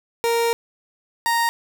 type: tone pair in turn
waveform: 30% pulse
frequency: 465.5 / 931 Hz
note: A#4 / A#5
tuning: -2 / -2 cents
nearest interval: octave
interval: 1200 cents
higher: second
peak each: -15 dBFS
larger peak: neither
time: 0.24-0.53 / 1.26-1.49 s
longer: first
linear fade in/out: 0 ms
effects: none